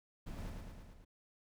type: noise with echo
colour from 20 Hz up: brown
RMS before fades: -44 dBFS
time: 0.26-0.5 s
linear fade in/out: 10 ms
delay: 110 ms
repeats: 5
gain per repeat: -3 dB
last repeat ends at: 1.05 s
effects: none